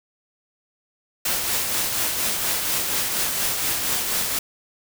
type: noise with tremolo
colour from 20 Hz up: white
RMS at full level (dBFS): -22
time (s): 1.25-4.39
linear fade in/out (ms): 5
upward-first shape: triangle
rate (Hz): 4.2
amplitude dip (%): 40
effects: none